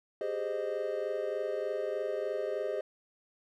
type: chord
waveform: triangle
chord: Ab major seventh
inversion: third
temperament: equal with one note detuned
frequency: 392 / 415.3 / 523.3 / 616.2 Hz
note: G4 / Ab4 / C5 / Eb5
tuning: 0 / 0 / 0 / -17 cents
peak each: -37 / -35 / -35 / -34 dBFS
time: 0.21-2.81 s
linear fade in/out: 2 ms
effects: none